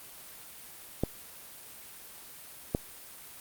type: clicks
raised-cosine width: 2 ms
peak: -13 dBFS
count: 2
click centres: 1.036 / 2.749 s
effects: white hiss -48 dBFS RMS until 3.4 s + Opus 32 kbps